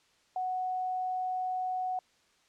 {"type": "tone", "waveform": "sine", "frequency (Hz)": 740, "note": "F#5", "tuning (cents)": 0, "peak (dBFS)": -30, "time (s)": [0.36, 1.99], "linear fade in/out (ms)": 2, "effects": ["white hiss -67 dBFS RMS until 2.48 s", "low-pass 6000 Hz 12 dB/octave"]}